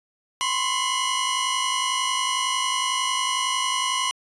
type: tone cluster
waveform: sawtooth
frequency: 1016 / 1067 / 2932 Hz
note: B5 / C6 / F#7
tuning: +49 / +34 / -16 cents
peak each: -23 dBFS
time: 0.41-4.11 s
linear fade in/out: 0 ms
effects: resampled to 24000 Hz